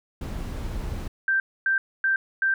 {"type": "noise", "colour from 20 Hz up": "brown", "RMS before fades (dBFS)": -31, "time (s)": [0.21, 1.08], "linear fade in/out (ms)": 5}
{"type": "tone bursts", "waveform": "sine", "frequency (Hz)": 1568, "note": "G6", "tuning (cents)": 0, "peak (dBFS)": -19, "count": 4, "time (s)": [1.28, 2.54], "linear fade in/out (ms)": 2, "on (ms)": 120, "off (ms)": 260}
{"effects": []}